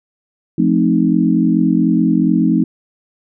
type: chord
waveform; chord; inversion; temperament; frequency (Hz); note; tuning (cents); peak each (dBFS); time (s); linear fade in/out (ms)
sine; F dominant seventh; none; equal with one note detuned; 174.61 / 217.2 / 261.6 / 311.1; F3 / A3 / C4 / Eb4; 0 / -22 / 0 / 0; -16; 0.58-2.64; 5
effects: none